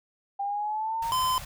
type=exponential sweep; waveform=sine; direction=up; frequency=793 to 930 Hz; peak=-27 dBFS; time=0.39-1.12 s; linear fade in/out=10 ms
type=band-stop noise; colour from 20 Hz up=pink; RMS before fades=-41 dBFS; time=1.02-1.45 s; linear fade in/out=5 ms; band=190 to 580 Hz; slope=48 dB/octave
type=tone; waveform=square; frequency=1025 Hz; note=C6; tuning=36 cents flat; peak=-24 dBFS; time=1.12-1.38 s; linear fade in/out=0 ms
effects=none